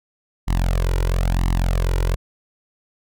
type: tone with flanger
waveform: sawtooth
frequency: 44 Hz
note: F1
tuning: 14 cents sharp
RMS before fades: -19 dBFS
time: 0.47-2.16 s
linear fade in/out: 20 ms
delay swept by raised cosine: 1 to 2.1 ms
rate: 1 Hz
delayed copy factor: +1
effects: none